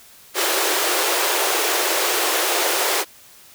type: high-pass noise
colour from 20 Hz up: pink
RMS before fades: -20 dBFS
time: 0.34-3.05 s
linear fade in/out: 50 ms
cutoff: 330 Hz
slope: 96 dB/octave
effects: white hiss -47 dBFS RMS until 3.54 s